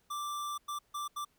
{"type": "tone bursts at uneven times", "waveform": "square", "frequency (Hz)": 1175, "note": "D6", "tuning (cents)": 1, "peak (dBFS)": -36, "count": 4, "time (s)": [[0.1, 0.58], [0.68, 0.79], [0.94, 1.08], [1.16, 1.25]], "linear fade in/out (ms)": 10, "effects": ["pink hiss -72 dBFS RMS until 1.38 s"]}